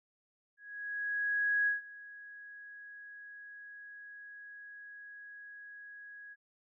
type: tone with ADSR envelope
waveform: sine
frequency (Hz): 1661.2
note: G#6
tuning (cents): 0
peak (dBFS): -26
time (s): 0.57-6.36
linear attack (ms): 1100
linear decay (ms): 140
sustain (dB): -21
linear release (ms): 38
effects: none